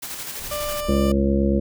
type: noise with tremolo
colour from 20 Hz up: white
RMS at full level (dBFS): -31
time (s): 0.02-0.81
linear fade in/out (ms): 10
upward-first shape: square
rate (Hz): 12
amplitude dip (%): 35
type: noise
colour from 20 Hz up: brown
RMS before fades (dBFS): -37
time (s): 0.39-0.96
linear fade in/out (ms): 10
type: tone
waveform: 30% pulse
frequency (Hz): 592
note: D5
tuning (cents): +14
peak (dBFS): -23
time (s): 0.51-1.12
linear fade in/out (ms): 5
type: harmonic tone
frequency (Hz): 68.7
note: C#2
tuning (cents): -15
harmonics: 1 / 2 / 3 / 4 / 5 / 7 / 8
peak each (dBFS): -22 / -32 / -20 / -30 / -24 / -28 / -27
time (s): 0.88-1.6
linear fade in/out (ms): 10
effects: none